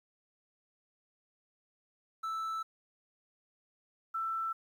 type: tone pair in turn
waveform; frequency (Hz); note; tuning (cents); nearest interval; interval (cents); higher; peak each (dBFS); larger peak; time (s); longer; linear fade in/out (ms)
triangle / sine; 1318.5 / 1331.5; E6 / E6; 0 / +17; unison; 17; second; -32 / -32; neither; 2.23-2.63 / 4.14-4.53; first; 10
effects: 11-bit